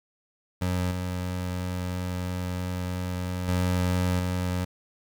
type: tone with level steps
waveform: 25% pulse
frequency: 90.3 Hz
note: F#2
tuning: 42 cents flat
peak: -21 / -25 / -19 / -22 dBFS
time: 0.61-4.65 s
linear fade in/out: 10 ms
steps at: 0.91 / 3.48 / 4.19 s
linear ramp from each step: 2 ms
effects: 10-bit